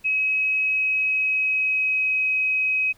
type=tone with pitch glide; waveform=sine; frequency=2552 to 2536 Hz; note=D#7 to D#7; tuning=+43 to +32 cents; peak=-19 dBFS; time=0.04-2.93 s; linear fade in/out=20 ms; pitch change=-11 cents; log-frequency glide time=0.66-2.27 s; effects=pink hiss -57 dBFS RMS until 2.97 s